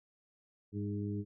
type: harmonic tone with a mistuned harmonic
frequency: 102.8 Hz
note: G#2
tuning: 17 cents flat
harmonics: 1 / 2 / 3 / 4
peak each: -37 / -39 / -41 / -45 dBFS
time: 0.72-1.25 s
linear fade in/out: 50 ms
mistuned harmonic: 2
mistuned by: -26 cents
effects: none